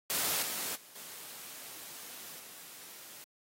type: noise with level steps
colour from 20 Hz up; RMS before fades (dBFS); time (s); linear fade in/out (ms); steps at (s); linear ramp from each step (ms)
white; -32 / -37 / -55 / -47 / -50; 0.1-3.24; 0; 0.42 / 0.75 / 0.95 / 2.39; 10
effects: high-pass 150 Hz 12 dB/octave + AAC 48 kbps